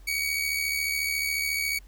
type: tone with amplitude modulation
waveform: sawtooth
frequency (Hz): 2255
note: C#7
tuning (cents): +29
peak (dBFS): -20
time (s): 0.07-1.79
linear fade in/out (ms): 10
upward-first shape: sine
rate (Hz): 74.1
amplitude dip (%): 55
effects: added 45 Hz sine -46 dBFS peak until 1.87 s + pink hiss -61 dBFS RMS until 1.87 s